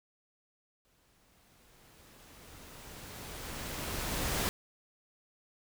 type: noise with exponential growth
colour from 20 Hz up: pink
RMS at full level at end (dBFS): -31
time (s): 0.85-4.49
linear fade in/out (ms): 0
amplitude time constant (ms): 790
effects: none